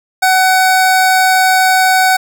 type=tone; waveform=25% pulse; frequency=751 Hz; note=F#5; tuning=26 cents sharp; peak=-4 dBFS; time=0.22-2.17 s; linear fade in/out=10 ms; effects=none